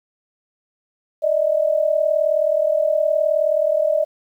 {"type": "tone pair together", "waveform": "sine", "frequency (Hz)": [592.9, 632], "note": ["D5", "D#5"], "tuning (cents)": [16, 27], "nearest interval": "minor second", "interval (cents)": 111, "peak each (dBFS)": -18, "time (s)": [1.22, 4.05], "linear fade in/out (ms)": 20, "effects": ["9-bit"]}